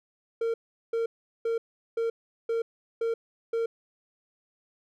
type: tone bursts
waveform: triangle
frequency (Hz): 458.6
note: A#4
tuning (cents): -28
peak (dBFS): -23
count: 7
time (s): 0.41-3.66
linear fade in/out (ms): 5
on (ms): 130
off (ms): 390
effects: none